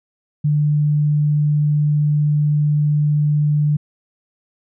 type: tone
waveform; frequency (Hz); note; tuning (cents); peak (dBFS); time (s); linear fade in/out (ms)
sine; 148.7; D3; +22; -13; 0.44-3.77; 10
effects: none